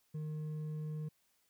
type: tone with hard clipping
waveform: sine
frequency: 153.7 Hz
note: D#3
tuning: 21 cents flat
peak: -39 dBFS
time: 0.14-1.09 s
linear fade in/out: 10 ms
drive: 4 dB
effects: white hiss -75 dBFS RMS until 1.49 s